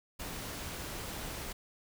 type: noise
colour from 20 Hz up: pink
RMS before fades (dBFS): -41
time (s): 0.19-1.53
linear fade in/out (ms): 10
effects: none